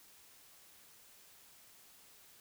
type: silence
effects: white hiss -61 dBFS RMS until 2.4 s